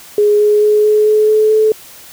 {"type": "tone with pitch steps", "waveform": "sine", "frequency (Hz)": [416.3, 419.2, 422.1, 425, 428, 431, 434], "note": ["G#4", "G#4", "G#4", "G#4", "A4", "A4", "A4"], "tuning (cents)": [4, 16, 28, 40, -48, -36, -24], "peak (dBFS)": -7, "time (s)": [0.18, 1.72], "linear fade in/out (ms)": 2, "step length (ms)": 220, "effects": ["white hiss -37 dBFS RMS until 2.12 s"]}